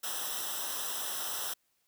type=noise with comb filter; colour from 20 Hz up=white; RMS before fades=-36 dBFS; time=0.03-1.54 s; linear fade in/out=10 ms; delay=0.44 ms; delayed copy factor=-0.9; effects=white hiss -75 dBFS RMS until 1.87 s